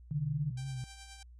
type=tone with vibrato; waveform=sine; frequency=130.8 Hz; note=C3; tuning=in tune; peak=-36 dBFS; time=0.11-0.84 s; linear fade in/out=0 ms; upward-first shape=triangle; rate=4 Hz; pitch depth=83 cents each way
type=tone; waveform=sine; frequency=150.9 Hz; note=D3; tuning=47 cents sharp; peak=-32 dBFS; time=0.11-0.51 s; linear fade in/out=10 ms
type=tone with tremolo; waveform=5% pulse; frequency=784 Hz; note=G5; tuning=in tune; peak=-36 dBFS; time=0.57-1.23 s; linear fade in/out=5 ms; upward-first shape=triangle; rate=9.5 Hz; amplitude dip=55%
effects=added 60 Hz sine -51 dBFS peak until 1.39 s + resampled to 22050 Hz